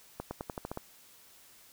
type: accelerating click train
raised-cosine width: 1 ms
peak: -22 dBFS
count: 8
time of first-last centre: 0.2-0.774 s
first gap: 110 ms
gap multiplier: 0.9
effects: white hiss -58 dBFS RMS until 1.72 s